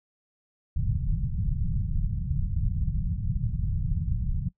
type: low-pass noise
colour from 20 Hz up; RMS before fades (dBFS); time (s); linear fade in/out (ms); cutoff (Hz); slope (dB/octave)
pink; -27; 0.76-4.49; 10; 170; 48
effects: noise-tail reverb RT60 0.1 s tail -21 dB re dry